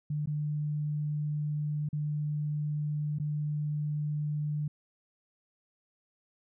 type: tone with dropouts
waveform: sine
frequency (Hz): 149.3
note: D3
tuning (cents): +29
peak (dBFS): -29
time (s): 0.1-4.68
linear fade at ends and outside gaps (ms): 5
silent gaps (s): 0.259-0.272 / 1.889-1.929 / 3.186-3.198
effects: none